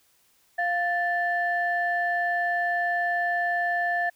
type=tone pair together; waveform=sine; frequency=698.5 / 1760.1 Hz; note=F5 / A6; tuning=0 / 0 cents; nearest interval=octave + major third; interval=1600 cents; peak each=-25 dBFS; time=0.58-4.1 s; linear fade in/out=10 ms; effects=tanh soft clip ceiling -15 dBFS + white hiss -64 dBFS RMS until 4.15 s